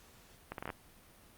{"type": "accelerating click train", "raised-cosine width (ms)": 0.5, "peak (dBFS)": -24, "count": 7, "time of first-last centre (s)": [0.52, 0.702], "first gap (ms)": 62, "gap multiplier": 0.7, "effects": ["pink hiss -60 dBFS RMS until 1.37 s", "Opus 48 kbps"]}